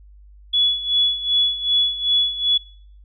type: tone with tremolo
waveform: sine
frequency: 3400 Hz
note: G#7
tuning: 40 cents sharp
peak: -13 dBFS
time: 0.53-2.58 s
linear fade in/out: 10 ms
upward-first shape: sine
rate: 2.6 Hz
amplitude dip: 75%
effects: noise-tail reverb RT60 0.6 s tail -25 dB re dry + added 50 Hz sine -43 dBFS peak until 3.04 s